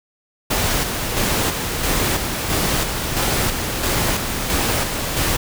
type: noise with tremolo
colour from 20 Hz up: pink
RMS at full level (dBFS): -19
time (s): 0.5-5.37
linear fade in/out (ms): 10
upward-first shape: square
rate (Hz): 1.5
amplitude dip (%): 40
effects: none